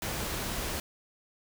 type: noise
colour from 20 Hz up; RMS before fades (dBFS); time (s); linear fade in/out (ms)
pink; -34; 0.02-0.8; 2
effects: none